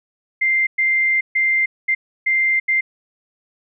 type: tone bursts at uneven times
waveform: sine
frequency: 2093 Hz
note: C7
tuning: in tune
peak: -14 dBFS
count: 6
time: 0.41-0.67 / 0.78-1.21 / 1.35-1.66 / 1.88-1.95 / 2.26-2.6 / 2.68-2.81 s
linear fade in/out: 10 ms
effects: none